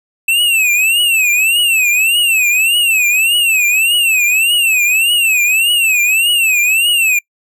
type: tone with vibrato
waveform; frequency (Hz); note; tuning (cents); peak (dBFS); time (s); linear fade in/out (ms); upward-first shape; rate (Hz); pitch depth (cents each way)
square; 2637; E7; 0; -10; 0.28-7.19; 5; triangle; 1.7; 190
effects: noise-tail reverb RT60 0.1 s tail -25 dB re dry